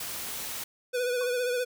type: noise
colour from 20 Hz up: white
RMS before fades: -36 dBFS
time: 0-0.64 s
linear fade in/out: 5 ms
type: tone with vibrato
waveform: square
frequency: 493.9 Hz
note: B4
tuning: in tune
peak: -27 dBFS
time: 0.93-1.65 s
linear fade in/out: 20 ms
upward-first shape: triangle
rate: 15 Hz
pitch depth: 50 cents each way
type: tone with exponential decay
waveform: sine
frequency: 1108.7 Hz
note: C#6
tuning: in tune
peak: -36 dBFS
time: 1.21-1.35 s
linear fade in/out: 1 ms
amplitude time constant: 29 ms
effects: none